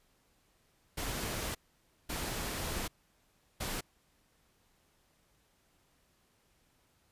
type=noise bursts at uneven times; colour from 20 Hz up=pink; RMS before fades=-37 dBFS; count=3; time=0.97-1.55 / 2.09-2.88 / 3.6-3.81 s; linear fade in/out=10 ms; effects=pink hiss -71 dBFS RMS until 7.11 s + resampled to 32000 Hz